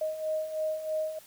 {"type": "beating tone pair", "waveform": "sine", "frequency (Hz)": [622.3, 625.4], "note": ["D#5", "D#5"], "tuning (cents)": [0, 9], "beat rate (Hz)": 3.1, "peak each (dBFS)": [-36, -30], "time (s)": [0.01, 1.19], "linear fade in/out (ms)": 5, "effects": ["white hiss -54 dBFS RMS until 1.26 s"]}